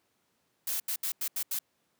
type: noise bursts at uneven times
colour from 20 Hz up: blue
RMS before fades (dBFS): -32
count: 6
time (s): 0.67-0.8 / 0.88-0.96 / 1.03-1.12 / 1.21-1.28 / 1.36-1.43 / 1.51-1.59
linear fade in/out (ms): 5
effects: pink hiss -74 dBFS RMS until 1.99 s + high-pass 150 Hz 12 dB/octave